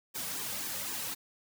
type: noise with flanger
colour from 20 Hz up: white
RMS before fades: -37 dBFS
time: 0.14-1.15 s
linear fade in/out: 20 ms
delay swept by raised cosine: 1.4 to 3 ms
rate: 3.9 Hz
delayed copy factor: -0.85
effects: none